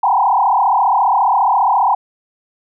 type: tone with frequency modulation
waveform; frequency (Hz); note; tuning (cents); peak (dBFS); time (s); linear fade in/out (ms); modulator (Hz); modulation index
sine; 880; A5; 0; -10; 0.03-1.95; 5; 34.7; 3.7
effects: none